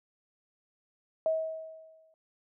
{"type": "tone with exponential decay", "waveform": "sine", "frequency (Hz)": 640, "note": "D#5", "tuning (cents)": 49, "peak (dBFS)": -23, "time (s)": [1.26, 2.14], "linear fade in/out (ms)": 1, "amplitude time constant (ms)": 190, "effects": []}